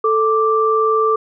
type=tone pair together; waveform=sine; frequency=440 / 1174.7 Hz; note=A4 / D6; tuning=0 / 0 cents; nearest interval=octave + perfect fourth; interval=1700 cents; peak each=-15 dBFS; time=0.04-1.16 s; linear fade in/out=5 ms; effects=none